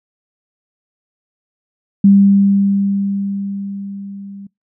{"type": "tone with level ramp", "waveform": "sine", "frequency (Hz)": 198.4, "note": "G3", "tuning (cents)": 21, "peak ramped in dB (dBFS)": [-4, -30], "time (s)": [2.04, 4.47], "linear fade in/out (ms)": 5, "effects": ["noise-tail reverb RT60 0.2 s tail -26 dB re dry"]}